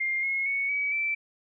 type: tone with pitch steps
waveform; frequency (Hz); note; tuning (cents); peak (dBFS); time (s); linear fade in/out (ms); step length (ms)
sine; 2114 / 2166 / 2219 / 2274 / 2329; C7 / C#7 / C#7 / C#7 / D7; +17 / -41 / +1 / +44 / -15; -25; 0-1.15; 10; 230
effects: none